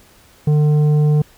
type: tone with tanh clipping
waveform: sine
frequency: 150 Hz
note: D3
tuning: 37 cents sharp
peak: -12 dBFS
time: 0.47-1.22 s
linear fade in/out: 5 ms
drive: 8 dB
effects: pink hiss -49 dBFS RMS until 1.37 s